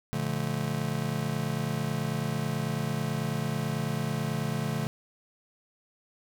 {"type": "chord", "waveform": "square", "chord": "Bb major seventh", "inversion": "none", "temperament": "just", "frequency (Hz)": [116.54, 145.68, 174.81, 218.5], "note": ["Bb2", "D3", "F3", "A3"], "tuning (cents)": [0, -14, 2, -12], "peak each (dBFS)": [-37, -32, -37, -35], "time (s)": [0.13, 4.87], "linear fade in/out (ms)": 0, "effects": []}